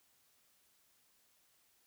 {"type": "silence", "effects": ["white hiss -72 dBFS RMS until 1.86 s"]}